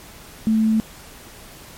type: tone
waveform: sine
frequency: 220 Hz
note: A3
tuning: in tune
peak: -14 dBFS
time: 0.47-0.8 s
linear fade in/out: 0 ms
effects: pink hiss -42 dBFS RMS until 1.77 s + MP3 64 kbps